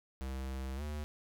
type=tone with pitch glide; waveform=square; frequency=66 to 74.94 Hz; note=C2 to D2; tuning=+16 to +36 cents; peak=-38 dBFS; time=0.21-1.04 s; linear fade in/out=0 ms; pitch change=+220 cents; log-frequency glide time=0.76-0.82 s; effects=none